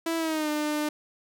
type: tone with pitch glide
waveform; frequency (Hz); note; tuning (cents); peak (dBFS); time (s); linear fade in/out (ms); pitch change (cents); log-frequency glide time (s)
sawtooth; 329.6 to 300.5; E4 to D4; 0 to +40; -22; 0.06-0.89; 5; -160; 0.17-0.5
effects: none